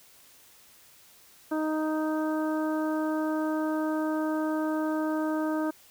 harmonic tone, 311.1 Hz, D#4, in tune, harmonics 1 / 2 / 3 / 4 / 5, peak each -27 / -33 / -37 / -39 / -41 dBFS, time 1.51-5.71 s, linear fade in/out 10 ms, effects white hiss -56 dBFS RMS until 5.9 s

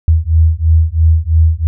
sine beating tone pair, 79.2 / 82.2 Hz, D#2 / E2, +31 / -4 cents, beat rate 3 Hz, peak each -10 dBFS, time 0.08-1.67 s, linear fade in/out 0 ms, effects none

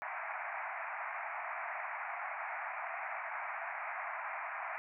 pink band-pass noise, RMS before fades -41 dBFS, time 0.02-4.78 s, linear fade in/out 0 ms, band 650 to 2400 Hz, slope 96 dB/octave, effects none

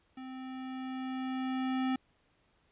square tone with level ramp, 260 Hz, C4, 11 cents flat, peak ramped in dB -43 to -29 dBFS, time 0.17-1.96 s, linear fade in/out 5 ms, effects pink hiss -71 dBFS RMS until 2.71 s + resampled to 8000 Hz

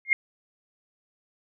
sine tone with exponential growth, 2130 Hz, C7, 30 cents sharp, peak -12 dBFS, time 0.05-0.13 s, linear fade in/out 1 ms, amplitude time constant 16 ms, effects none

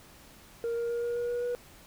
sine tone with pitch steps, 466.2 / 469.4 / 472.7 / 476 / 479.3 / 482.6 / 486 Hz, A#4 / A#4 / A#4 / A#4 / A#4 / B4 / B4, 0 / +12 / +24 / +36 / +48 / -40 / -28 cents, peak -26 dBFS, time 0.64-1.55 s, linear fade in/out 0 ms, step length 130 ms, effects tanh soft clip ceiling -28 dBFS + pink hiss -54 dBFS RMS until 1.86 s

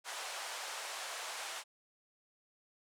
pink band-pass noise, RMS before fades -43 dBFS, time 0.04-1.64 s, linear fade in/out 50 ms, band 620 to 9900 Hz, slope 24 dB/octave, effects none

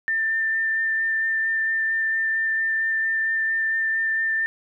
sine tone with vibrato, 1790 Hz, A6, 29 cents sharp, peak -20 dBFS, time 0.08-4.46 s, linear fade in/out 0 ms, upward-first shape sine, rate 4.4 Hz, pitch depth 9 cents each way, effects none

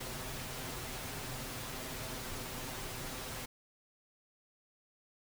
pink noise with comb filter, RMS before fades -42 dBFS, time 0-3.46 s, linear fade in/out 10 ms, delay 7.8 ms, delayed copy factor +0.55, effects none

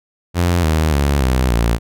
sawtooth tone with pitch steps, 87.31 / 78.69 / 70.92 / 63.91 / 57.6 Hz, F2 / D#2 / C#2 / C2 / A#1, 0 / +20 / +40 / -40 / -20 cents, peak -9 dBFS, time 0.34-1.79 s, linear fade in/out 50 ms, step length 290 ms, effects none

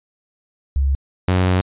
sine / sawtooth tone pair in turn, 68.5 / 91.81 Hz, C#2 / F#2, -20 / -13 cents, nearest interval perfect fourth, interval 507 cents, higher second, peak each -14 / -10 dBFS, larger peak second, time 0.76-0.95 / 1.28-1.61 s, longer second, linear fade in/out 0 ms, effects resampled to 8000 Hz

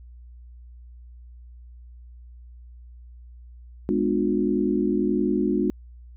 sine chord, G# diminished seventh, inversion none, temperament just, 207.7 / 249.2 / 299 / 358.8 Hz, G#3 / B3 / D4 / F4, 0 / +16 / +31 / +47 cents, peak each -25 / -27 / -25 / -25 dBFS, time 3.89-5.7 s, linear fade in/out 0 ms, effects added 60 Hz sine -42 dBFS peak until 6.16 s

